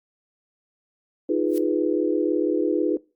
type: chord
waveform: sine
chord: F half-diminished seventh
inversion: third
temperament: equal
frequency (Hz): 311.1 / 349.2 / 415.3 / 493.9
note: Eb4 / F4 / Ab4 / Cb5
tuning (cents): 0 / 0 / 0 / 0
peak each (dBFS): -24 / -24 / -26 / -27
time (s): 1.29-2.97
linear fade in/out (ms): 5
type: noise with exponential growth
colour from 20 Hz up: blue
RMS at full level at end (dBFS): -35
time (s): 1.46-1.58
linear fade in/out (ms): 0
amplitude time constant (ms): 25
effects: noise-tail reverb RT60 0.3 s tail -22 dB re dry + Opus 48 kbps